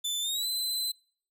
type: tone with pitch glide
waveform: sawtooth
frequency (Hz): 3520 to 4043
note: A7 to B7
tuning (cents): 0 to +40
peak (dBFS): -26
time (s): 0.04-0.92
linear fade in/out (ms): 10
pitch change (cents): +240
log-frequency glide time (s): 0.21-0.47
effects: noise-tail reverb RT60 0.5 s tail -25 dB re dry